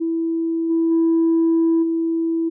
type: tone with level steps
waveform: sine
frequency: 329.4 Hz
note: E4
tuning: 1 cent flat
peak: -18 / -14 / -12 / -17 dBFS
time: 0-2.5 s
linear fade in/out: 20 ms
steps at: 0.69 / 0.9 / 1.82 s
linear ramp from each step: 20 ms
effects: tanh soft clip ceiling -11 dBFS